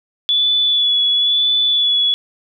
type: tone with vibrato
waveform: sine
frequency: 3435 Hz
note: A7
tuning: 42 cents flat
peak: -12 dBFS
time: 0.29-2.14 s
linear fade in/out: 0 ms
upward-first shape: sine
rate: 0.99 Hz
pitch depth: 24 cents each way
effects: none